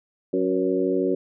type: harmonic tone with a mistuned harmonic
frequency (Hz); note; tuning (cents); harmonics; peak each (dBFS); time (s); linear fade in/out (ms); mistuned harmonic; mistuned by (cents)
92.9; F#2; +7; 2 / 3 / 4 / 5 / 6; -32 / -25 / -23 / -27 / -30; 0.33-1.15; 5; 5; +47
effects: none

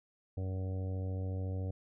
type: harmonic tone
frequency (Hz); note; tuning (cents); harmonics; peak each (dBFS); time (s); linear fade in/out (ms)
93.8; F#2; +24; 1 / 2 / 3 / 4 / 5 / 6 / 7 / 8; -34 / -47 / -47 / -57 / -48 / -51 / -58 / -58; 0.37-1.71; 5
effects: none

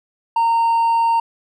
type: tone with hard clipping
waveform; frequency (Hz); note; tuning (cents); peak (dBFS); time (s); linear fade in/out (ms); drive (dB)
sine; 921; A#5; -21; -14; 0.36-1.2; 5; 2
effects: none

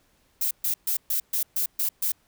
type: noise bursts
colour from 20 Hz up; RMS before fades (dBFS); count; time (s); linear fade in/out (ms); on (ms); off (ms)
violet; -25; 8; 0.41-2.12; 5; 100; 130
effects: pink hiss -65 dBFS RMS until 2.27 s

